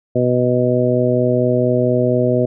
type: harmonic tone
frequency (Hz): 124.3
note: B2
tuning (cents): +12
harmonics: 1 / 2 / 3 / 4 / 5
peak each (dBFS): -19 / -19 / -19 / -19 / -19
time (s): 0.15-2.46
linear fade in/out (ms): 10
effects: none